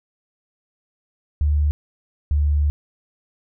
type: tone pair in turn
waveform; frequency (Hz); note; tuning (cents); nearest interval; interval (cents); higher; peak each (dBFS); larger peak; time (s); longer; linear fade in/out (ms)
sine; 74 / 73.4; D2 / D2; +14 / 0; unison; 14; first; -15; neither; 1.41-1.71 / 2.31-2.7; second; 0
effects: none